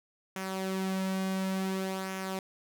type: tone with flanger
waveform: sawtooth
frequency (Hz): 190.1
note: F#3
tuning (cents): +47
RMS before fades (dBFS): -33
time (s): 0.36-2.39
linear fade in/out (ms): 2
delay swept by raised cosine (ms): 0.23 to 3.03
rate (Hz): 0.56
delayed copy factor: -0.5
effects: none